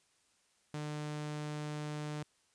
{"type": "tone", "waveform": "sawtooth", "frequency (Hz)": 150, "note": "D3", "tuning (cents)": 37, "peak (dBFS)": -34, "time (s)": [0.74, 2.23], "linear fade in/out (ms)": 2, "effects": ["white hiss -72 dBFS RMS until 2.54 s", "resampled to 22050 Hz"]}